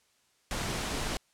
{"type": "noise", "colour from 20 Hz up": "pink", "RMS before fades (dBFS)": -33, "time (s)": [0.51, 1.17], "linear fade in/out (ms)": 0, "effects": ["white hiss -69 dBFS RMS until 1.33 s", "low-pass 9000 Hz 12 dB/octave"]}